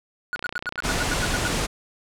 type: tone bursts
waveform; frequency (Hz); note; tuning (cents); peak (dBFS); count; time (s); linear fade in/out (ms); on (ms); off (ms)
triangle; 1454; F#6; -31; -22; 11; 0.33-1.475; 0; 25; 87
type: click train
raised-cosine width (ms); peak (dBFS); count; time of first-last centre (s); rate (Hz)
0.3; -17; 27; 0.36-1.221; 30.2
type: low-pass noise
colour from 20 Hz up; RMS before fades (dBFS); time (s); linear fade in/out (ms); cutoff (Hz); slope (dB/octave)
pink; -25; 0.83-1.67; 20; 9500; 24
effects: none